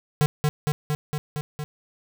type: tone with echo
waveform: square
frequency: 150 Hz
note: D3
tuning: 37 cents sharp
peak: -17 dBFS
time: 0.21-0.26 s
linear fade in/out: 0 ms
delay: 230 ms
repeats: 6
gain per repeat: -2 dB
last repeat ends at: 1.64 s
effects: none